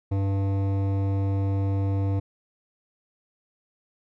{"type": "tone with hard clipping", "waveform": "sine", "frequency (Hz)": 98, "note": "G2", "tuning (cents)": 0, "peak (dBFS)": -24, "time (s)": [0.11, 2.2], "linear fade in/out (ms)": 10, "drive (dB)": 14, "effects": []}